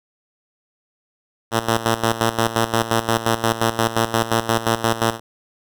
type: tone with tremolo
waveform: 5% pulse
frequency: 114 Hz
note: A#2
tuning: 38 cents flat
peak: -4 dBFS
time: 1.51-5.2 s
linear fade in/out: 50 ms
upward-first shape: square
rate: 5.7 Hz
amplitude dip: 75%
effects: none